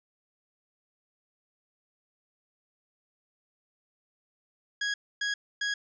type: tone bursts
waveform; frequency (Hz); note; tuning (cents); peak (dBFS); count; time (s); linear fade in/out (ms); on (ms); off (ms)
sawtooth; 1656; G#6; -5; -24; 3; 4.81-5.74; 5; 130; 270
effects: resampled to 16000 Hz + 11-bit